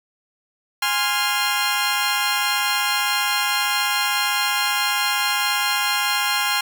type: chord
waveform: 15% pulse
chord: F minor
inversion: first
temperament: equal with one note detuned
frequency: 825.8 / 1046.5 / 1396.9 Hz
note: Ab5 / C6 / F6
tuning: -10 / 0 / 0 cents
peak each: -17 dBFS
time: 0.82-6.61 s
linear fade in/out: 5 ms
effects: none